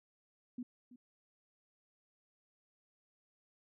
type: tone with echo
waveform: sine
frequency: 246.9 Hz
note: B3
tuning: in tune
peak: -39 dBFS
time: 0.58-0.63 s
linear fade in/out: 5 ms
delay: 330 ms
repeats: 1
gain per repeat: -15 dB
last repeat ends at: 0.96 s
effects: none